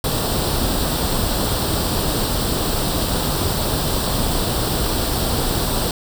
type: noise with comb filter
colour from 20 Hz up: pink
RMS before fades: -20 dBFS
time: 0.04-5.91 s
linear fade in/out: 2 ms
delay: 0.23 ms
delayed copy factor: +0.65
effects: none